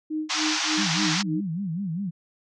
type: tone with tremolo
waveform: sine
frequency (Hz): 310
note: D#4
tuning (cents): -6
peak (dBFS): -24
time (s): 0.1-1.41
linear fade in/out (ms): 10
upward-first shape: sine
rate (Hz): 3.4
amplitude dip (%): 100
type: band-pass noise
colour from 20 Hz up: white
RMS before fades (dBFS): -26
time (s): 0.29-1.23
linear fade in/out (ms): 20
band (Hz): 730 to 6300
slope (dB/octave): 48
type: tone with vibrato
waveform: sine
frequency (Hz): 180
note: F#3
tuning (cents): -47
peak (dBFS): -26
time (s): 0.77-2.11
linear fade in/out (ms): 20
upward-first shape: sine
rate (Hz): 5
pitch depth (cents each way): 220
effects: none